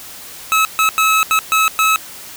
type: tone bursts at uneven times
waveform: 25% pulse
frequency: 1293 Hz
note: E6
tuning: 34 cents flat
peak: -7 dBFS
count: 6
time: 0.52-0.65 / 0.79-0.89 / 0.98-1.23 / 1.31-1.39 / 1.52-1.68 / 1.79-1.96 s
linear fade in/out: 0 ms
effects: white hiss -34 dBFS RMS until 2.36 s